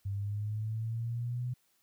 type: linear sweep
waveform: sine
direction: up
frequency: 98 to 125.2 Hz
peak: -32 dBFS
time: 0.05-1.54 s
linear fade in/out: 10 ms
effects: white hiss -72 dBFS RMS until 1.82 s